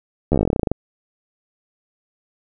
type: slowing click train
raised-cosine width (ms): 2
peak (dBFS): -4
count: 17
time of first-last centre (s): 0.32-0.716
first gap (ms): 12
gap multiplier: 1.09
effects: none